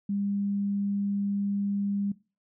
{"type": "tone", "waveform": "sine", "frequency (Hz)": 200.8, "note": "G3", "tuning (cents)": 42, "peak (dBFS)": -26, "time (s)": [0.09, 2.12], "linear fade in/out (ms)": 5, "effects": ["noise-tail reverb RT60 0.3 s tail -19 dB re dry"]}